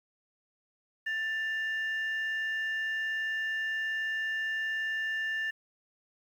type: tone pair together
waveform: sine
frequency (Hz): 1770.6 / 2815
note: A6 / F7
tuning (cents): +10 / +13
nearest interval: minor sixth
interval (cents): 803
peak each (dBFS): -29 / -40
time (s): 1.06-5.51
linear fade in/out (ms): 10
effects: tanh soft clip ceiling -25 dBFS + 10-bit